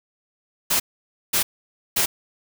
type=noise bursts; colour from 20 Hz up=white; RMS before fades=-20 dBFS; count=3; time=0.7-2.06 s; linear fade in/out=10 ms; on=100 ms; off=530 ms; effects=none